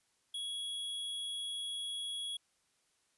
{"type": "tone", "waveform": "square", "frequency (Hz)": 3338, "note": "G#7", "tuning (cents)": 8, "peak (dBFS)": -38, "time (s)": [0.34, 2.37], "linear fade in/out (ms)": 5, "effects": ["white hiss -75 dBFS RMS until 3.17 s", "resampled to 24000 Hz"]}